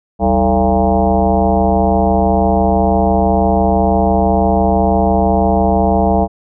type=tone with frequency modulation; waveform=sine; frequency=440 Hz; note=A4; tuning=in tune; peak=-9 dBFS; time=0.19-6.28 s; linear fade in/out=50 ms; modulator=122 Hz; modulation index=3.2; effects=none